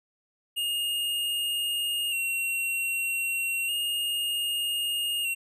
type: tone with vibrato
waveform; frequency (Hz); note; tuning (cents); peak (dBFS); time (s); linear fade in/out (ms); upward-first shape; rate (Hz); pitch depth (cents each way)
square; 2789; F7; -3; -27; 0.56-5.35; 20; square; 0.32; 33
effects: none

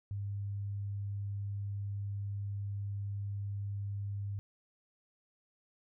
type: tone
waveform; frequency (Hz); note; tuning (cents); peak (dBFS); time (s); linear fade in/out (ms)
sine; 100.6; G2; +45; -35; 0.11-4.39; 0
effects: none

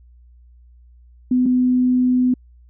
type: tone pair in turn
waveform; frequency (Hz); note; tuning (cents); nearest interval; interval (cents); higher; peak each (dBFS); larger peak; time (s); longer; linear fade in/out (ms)
sine; 251.5 / 251.5; B3 / B3; +32 / +32; unison; 0; neither; -13; neither; 1.31-1.46 / 1.46-2.34; second; 5
effects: added 60 Hz sine -45 dBFS peak until 2.69 s

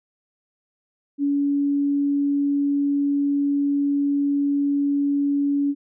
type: tone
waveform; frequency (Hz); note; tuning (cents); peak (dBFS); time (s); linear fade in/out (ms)
sine; 283.7; C#4; +40; -18; 1.18-5.75; 50
effects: none

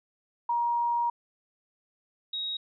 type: tone pair in turn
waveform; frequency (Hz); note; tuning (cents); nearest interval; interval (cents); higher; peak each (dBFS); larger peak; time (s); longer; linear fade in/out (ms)
sine; 947 / 3788; A#5 / A#7; +27 / +27; 2 octaves; 2400; second; -24 / -30; first; 0.49-1.1 / 2.33-2.57; first; 5
effects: none

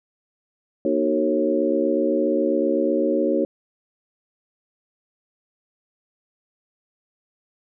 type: tone cluster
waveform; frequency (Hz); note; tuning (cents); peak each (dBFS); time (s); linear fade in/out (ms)
sine; 237.8 / 306.6 / 374.3 / 451.2 / 545; A#3 / D#4 / F#4 / A4 / C#5; +35 / -25 / +20 / +44 / -29; -26 / -23 / -24 / -27 / -23; 0.85-3.45; 2
effects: none

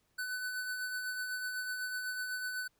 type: tone with tremolo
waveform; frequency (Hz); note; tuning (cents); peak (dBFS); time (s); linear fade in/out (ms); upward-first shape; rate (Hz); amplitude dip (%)
square; 1502; F#6; +26; -35; 0.18-2.68; 10; sine; 8; 35
effects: pink hiss -75 dBFS RMS until 2.79 s

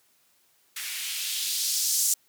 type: noise with band-pass filter sweep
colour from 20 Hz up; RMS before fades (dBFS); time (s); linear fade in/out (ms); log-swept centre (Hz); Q
violet; -28; 0.76-2.14; 5; 1900 to 7000; 1.7
effects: white hiss -65 dBFS RMS until 2.28 s + high-pass 100 Hz 12 dB/octave

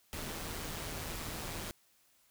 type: noise with amplitude modulation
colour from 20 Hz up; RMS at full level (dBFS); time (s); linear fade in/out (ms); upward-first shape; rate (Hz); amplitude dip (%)
pink; -39; 0.13-1.71; 0; sine; 161; 45
effects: white hiss -69 dBFS RMS until 2.3 s

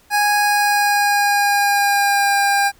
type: tone with pitch glide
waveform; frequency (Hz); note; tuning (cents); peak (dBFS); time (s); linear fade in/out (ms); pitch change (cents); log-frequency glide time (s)
25% pulse; 827 to 801.6; G#5 to G5; -8 to +38; -10; 0.1-2.72; 50; -54; 0.37-2.36
effects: pink hiss -53 dBFS RMS until 2.79 s

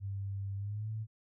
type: tone with pitch glide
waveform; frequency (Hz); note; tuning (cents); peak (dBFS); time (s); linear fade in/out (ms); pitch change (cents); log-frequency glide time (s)
sine; 98.6 to 109.4; G2 to A2; +11 to -9; -35; 0-1.07; 50; +180; 0.56-0.9
effects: none

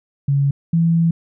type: tone pair in turn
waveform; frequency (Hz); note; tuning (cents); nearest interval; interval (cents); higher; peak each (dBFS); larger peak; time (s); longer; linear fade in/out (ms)
sine; 140 / 166.49; C#3 / E3; +18 / +18; minor third; 300; second; -13 / -12; second; 0.28-0.51 / 0.73-1.11; second; 5
effects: none

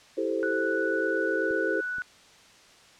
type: chord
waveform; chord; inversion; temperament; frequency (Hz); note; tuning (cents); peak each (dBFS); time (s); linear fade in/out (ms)
sine; A minor seventh; second; equal; 329.6 / 392 / 440 / 523.3; E4 / G4 / A4 / C5; 0 / 0 / 0 / 0; -31; 0.17-1.81; 10
type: tone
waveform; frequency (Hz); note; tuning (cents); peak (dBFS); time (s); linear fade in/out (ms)
sine; 1480; F#6; 0; -29; 0.43-2.02; 0
type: clicks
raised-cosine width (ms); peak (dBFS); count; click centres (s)
3; -35; 2; 1.509 / 1.984
effects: white hiss -54 dBFS RMS until 2.99 s + low-pass 6000 Hz 12 dB/octave

